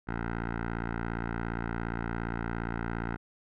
10% pulse tone with low-pass filter, 57.3 Hz, A#1, 29 cents flat, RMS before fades -34 dBFS, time 0.07-3.17 s, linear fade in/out 20 ms, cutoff 1600 Hz, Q 2.8, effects none

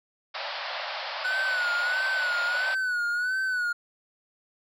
pink band-pass noise, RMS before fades -34 dBFS, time 0.34-2.75 s, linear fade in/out 10 ms, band 550 to 5100 Hz, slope 96 dB/octave
triangle tone with vibrato, 1478 Hz, F#6, 2 cents flat, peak -23 dBFS, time 1.24-3.73 s, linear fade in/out 10 ms, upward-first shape sine, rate 1.5 Hz, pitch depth 74 cents each way
effects none

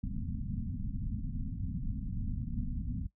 pink low-pass noise, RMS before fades -36 dBFS, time 0.03-3.07 s, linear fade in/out 5 ms, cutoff 260 Hz, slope 96 dB/octave, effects noise-tail reverb RT60 0.1 s tail -17 dB re dry

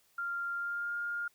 sine tone with pitch glide, 1392 to 1412.2 Hz, F6 to F6, -6 to +19 cents, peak -33 dBFS, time 0.18-1.28 s, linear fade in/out 5 ms, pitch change +25 cents, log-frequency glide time 0.53-0.95 s, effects white hiss -69 dBFS RMS until 1.34 s

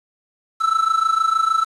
triangle tone with amplitude modulation, 1318.5 Hz, E6, in tune, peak -10 dBFS, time 0.6-1.65 s, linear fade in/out 20 ms, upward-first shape sine, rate 26.5 Hz, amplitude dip 80%, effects resampled to 24000 Hz + 7-bit

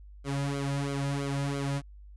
sawtooth tone with flanger, 140 Hz, C#3, 18 cents sharp, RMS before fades -31 dBFS, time 0.24-1.82 s, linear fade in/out 50 ms, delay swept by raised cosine 1.1 to 2.7 ms, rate 3 Hz, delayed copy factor -0.8, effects added 50 Hz sine -46 dBFS peak until 2.16 s + resampled to 24000 Hz

